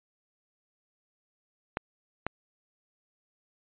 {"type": "clicks", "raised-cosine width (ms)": 0.5, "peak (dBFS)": -14, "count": 2, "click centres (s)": [1.771, 2.266], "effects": ["resampled to 8000 Hz"]}